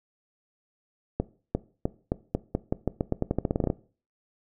accelerating click train, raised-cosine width 2 ms, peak -11 dBFS, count 20, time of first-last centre 1.2-3.701 s, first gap 350 ms, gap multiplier 0.87, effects noise-tail reverb RT60 0.4 s tail -19 dB re dry

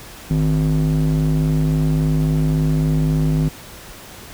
square tone with band-pass filter, 51.8 Hz, G#1, 4 cents flat, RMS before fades -17 dBFS, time 0.3-3.49 s, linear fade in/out 10 ms, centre 190 Hz, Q 3.9, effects pink hiss -38 dBFS RMS until 4.33 s

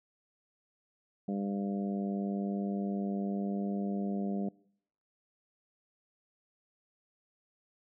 harmonic tone, 99.9 Hz, G2, 33 cents sharp, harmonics 2 / 3 / 4 / 5 / 6 / 7, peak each -32 / -41 / -42 / -46 / -46 / -45 dBFS, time 1.28-4.49 s, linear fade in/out 5 ms, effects noise-tail reverb RT60 0.7 s tail -24 dB re dry

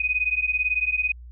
sine beating tone pair, 2489 / 2507 Hz, D#7 / D#7, 0 / +12 cents, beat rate 18 Hz, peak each -24 dBFS, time 0-1.12 s, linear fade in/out 5 ms, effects added 60 Hz sine -39 dBFS peak until 1.31 s

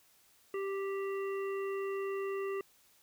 harmonic tone, 392 Hz, G4, in tune, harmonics 1 / 3 / 5 / 7, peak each -34 / -44 / -48 / -51 dBFS, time 0.54-2.61 s, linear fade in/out 2 ms, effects white hiss -66 dBFS RMS until 3.02 s

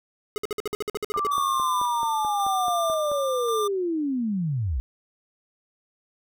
square tone bursts, 420.9 Hz, G#4, 23 cents sharp, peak -26 dBFS, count 13, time 0.36-1.268 s, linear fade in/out 0 ms, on 20 ms, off 54 ms
click train, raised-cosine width 1 ms, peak -23 dBFS, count 12, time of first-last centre 0.73-3.116 s, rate 4.61 Hz
sine linear sweep, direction down, 1199 to 54.5 Hz, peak -23 dBFS, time 1.14-4.8 s, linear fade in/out 0 ms
square tone with tremolo, 1191 Hz, D6, 24 cents sharp, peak -26 dBFS, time 1.31-3.68 s, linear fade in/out 10 ms, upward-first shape square, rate 0.92 Hz, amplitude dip 30%
effects none

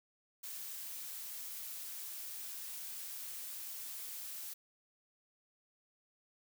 blue noise, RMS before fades -45 dBFS, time 0.43-4.54 s, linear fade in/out 10 ms, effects none

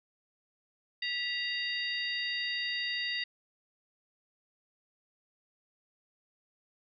harmonic tone with a mistuned harmonic, 932.3 Hz, A#5, in tune, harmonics 2 / 3 / 4 / 5, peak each -35 / -37 / -38 / -39 dBFS, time 1.02-3.24 s, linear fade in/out 5 ms, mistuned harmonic 2, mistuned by +84 cents, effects none

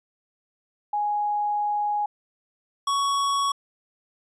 sine / square tone pair in turn, 830.6 / 1116.9 Hz, G#5 / C#6, 0 / +13 cents, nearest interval perfect fourth, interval 513 cents, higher second, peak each -22 dBFS, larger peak neither, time 0.93-2.06 / 2.87-3.52 s, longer first, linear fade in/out 5 ms, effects resampled to 22050 Hz

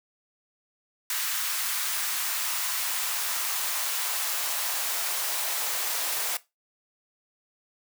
white noise with high-pass filter sweep, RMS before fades -29 dBFS, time 1.1-6.37 s, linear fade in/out 2 ms, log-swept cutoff 1300 to 600 Hz, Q 1.2, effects noise-tail reverb RT60 0.2 s tail -17 dB re dry

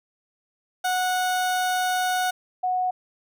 30% pulse / sine tone pair in turn, 735 / 735 Hz, F#5 / F#5, -12 / -12 cents, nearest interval unison, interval 0 cents, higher neither, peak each -19 / -21 dBFS, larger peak first, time 0.84-2.31 / 2.63-2.91 s, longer first, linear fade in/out 10 ms, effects none

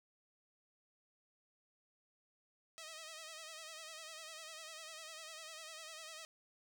5% pulse tone with vibrato, 637 Hz, D#5, 41 cents sharp, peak -37 dBFS, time 2.78-6.25 s, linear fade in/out 0 ms, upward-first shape sine, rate 10 Hz, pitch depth 61 cents each way, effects none

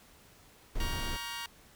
brown noise, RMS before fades -34 dBFS, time 0.75-1.17 s, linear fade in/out 5 ms
15% pulse chord, G half-diminished seventh, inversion first, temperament just, 940.8 / 1128.9 / 1411.2 / 1568 Hz, Bb5 / Db6 / F6 / G6, +16 / +31 / +18 / 0 cents, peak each -34 / -39 / -40 / -40 dBFS, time 0.8-1.46 s, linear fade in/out 2 ms
effects pink hiss -59 dBFS RMS until 1.75 s

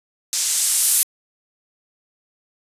violet noise with low-pass filter sweep, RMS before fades -19 dBFS, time 0.33-1.03 s, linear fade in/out 0 ms, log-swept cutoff 6400 to 11000 Hz, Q 1.5, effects resampled to 32000 Hz

